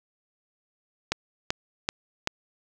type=click train; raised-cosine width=0.2 ms; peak=-7 dBFS; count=4; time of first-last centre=1.12-2.274 s; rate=2.6 Hz; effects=none